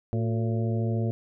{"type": "harmonic tone with a mistuned harmonic", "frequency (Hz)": 113.1, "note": "A2", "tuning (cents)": 48, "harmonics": [1, 2, 3, 4, 5, 6], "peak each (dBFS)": [-25, -31, -35, -37, -39, -41], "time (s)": [0.13, 1.11], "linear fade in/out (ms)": 0, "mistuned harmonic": 3, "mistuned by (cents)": 91, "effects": []}